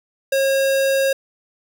square tone, 542 Hz, C#5, 39 cents flat, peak -16 dBFS, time 0.32-1.13 s, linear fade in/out 5 ms, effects none

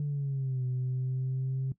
sine linear two-way sweep, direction down then up, 147.4 to 126.6 to 133 Hz, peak -27 dBFS, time 0-1.72 s, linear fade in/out 2 ms, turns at 0.65 s, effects noise-tail reverb RT60 0.1 s tail -18 dB re dry + tanh soft clip ceiling -26 dBFS

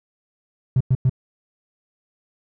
triangle tone bursts, 128.6 Hz, C3, 30 cents flat, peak -10 dBFS, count 3, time 0.76-1.096 s, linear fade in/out 5 ms, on 46 ms, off 99 ms, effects tanh soft clip ceiling -10 dBFS

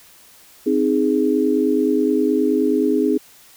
sine chord, Ab major, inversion first, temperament equal, 261.6 / 311.1 / 415.3 Hz, C4 / Eb4 / Ab4, 0 / 0 / 0 cents, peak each -19 dBFS, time 0.66-3.18 s, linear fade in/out 10 ms, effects white hiss -48 dBFS RMS until 3.56 s

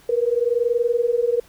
sine tone pair together, 466.2 / 487 Hz, A#4 / B4, 0 / -24 cents, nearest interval minor second, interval 76 cents, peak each -20 dBFS, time 0.09-1.4 s, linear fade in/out 5 ms, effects pink hiss -52 dBFS RMS until 1.48 s

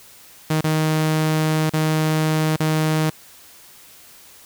sawtooth tone with dropouts, 156.4 Hz, D#3, 9 cents sharp, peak -13 dBFS, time 0.5-3.1 s, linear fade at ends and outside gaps 5 ms, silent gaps 0.61-0.641 / 1.697-1.735 / 2.563-2.601 s, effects white hiss -46 dBFS RMS until 4.45 s

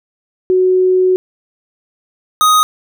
sine / square tone pair in turn, 370 / 1249.6 Hz, F#4 / D#6, 0 / +7 cents, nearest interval octave + major sixth, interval 2107 cents, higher second, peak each -8 dBFS, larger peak neither, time 0.5-1.16 / 2.41-2.63 s, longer first, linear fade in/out 0 ms, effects none

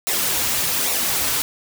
white noise with flanger, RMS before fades -21 dBFS, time 0.07-1.42 s, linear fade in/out 0 ms, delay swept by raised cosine 0.62 to 5.62 ms, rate 1.2 Hz, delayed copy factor -0.6, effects none

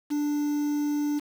triangle tone with quantisation, 293.7 Hz, D4, in tune, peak -22 dBFS, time 0.1-1.2 s, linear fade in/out 20 ms, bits 7, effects none

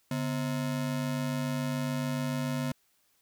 square ring-modulated tone, 196 Hz, G3, in tune, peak -27 dBFS, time 0.11-2.72 s, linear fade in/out 2 ms, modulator 53.5 Hz, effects white hiss -70 dBFS RMS until 3.21 s

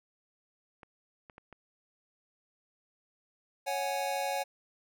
clicks, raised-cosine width 0.5 ms, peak -34 dBFS, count 4, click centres 0.832 / 1.298 / 1.381 / 1.527 s
square chord, C# suspended fourth, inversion none, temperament just, 554.4 / 739.2 / 831.5 Hz, C#5 / F#5 / G#5, 0 / -2 / +2 cents, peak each -36 dBFS, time 3.66-4.44 s, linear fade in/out 20 ms
effects none

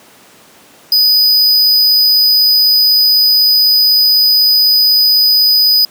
square tone, 4978 Hz, D#8, in tune, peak -7 dBFS, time 0.92-5.85 s, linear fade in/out 2 ms, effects pink hiss -42 dBFS RMS until 5.9 s + high-pass 200 Hz 12 dB/octave

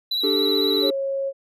triangle tone with vibrato, 3934 Hz, B7, 7 cents flat, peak -20 dBFS, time 0.11-0.9 s, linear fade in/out 5 ms, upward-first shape sine, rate 16 Hz, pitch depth 33 cents each way
triangle chord, D suspended fourth, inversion none, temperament equal, 293.7 / 392 / 440 Hz, D4 / G4 / A4, 0 / 0 / 0 cents, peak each -23 / -21 / -23 dBFS, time 0.23-0.91 s, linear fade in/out 10 ms
sine tone, 546 Hz, C#5, 26 cents flat, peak -22 dBFS, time 0.81-1.33 s, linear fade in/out 50 ms
effects none

